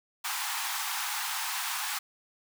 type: high-pass noise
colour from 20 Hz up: pink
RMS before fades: -33 dBFS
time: 0.24-1.99 s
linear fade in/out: 10 ms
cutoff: 770 Hz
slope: 96 dB/octave
effects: none